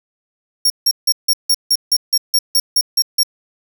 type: tone bursts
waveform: sawtooth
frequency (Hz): 5550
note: F8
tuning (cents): -12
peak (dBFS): -8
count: 13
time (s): 0.65-3.233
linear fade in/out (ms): 5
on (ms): 51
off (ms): 160
effects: none